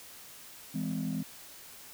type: chord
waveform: sine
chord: E augmented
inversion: none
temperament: just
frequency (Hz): 164.81 / 206 / 257.5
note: E3 / G#3 / B#3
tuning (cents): 0 / -14 / -28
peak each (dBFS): -34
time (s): 0.74-1.23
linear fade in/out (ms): 10
effects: tanh soft clip ceiling -26 dBFS + white hiss -50 dBFS RMS until 1.93 s